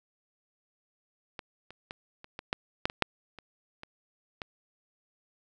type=clicks; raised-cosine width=0.3 ms; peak=-22 / -30 / -22 / -30 / -22 / -12 / -10 / -21 / -6 / -29 / -26 / -20 dBFS; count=12; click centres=1.392 / 1.706 / 1.909 / 2.244 / 2.391 / 2.529 / 2.855 / 2.899 / 3.023 / 3.387 / 3.834 / 4.418 s; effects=none